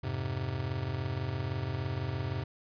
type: chord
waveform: square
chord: F minor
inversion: none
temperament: just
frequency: 87.31 / 104.77 / 130.96 Hz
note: F2 / Ab2 / C3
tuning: 0 / +16 / +2 cents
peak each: -39 / -37 / -36 dBFS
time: 0.03-2.44 s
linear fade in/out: 10 ms
effects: resampled to 11025 Hz